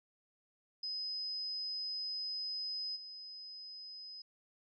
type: tone with level steps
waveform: sine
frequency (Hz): 5040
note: D#8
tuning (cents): +21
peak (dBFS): -37 / -46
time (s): 0.83-4.22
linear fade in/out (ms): 5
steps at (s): 2.95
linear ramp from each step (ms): 20
effects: none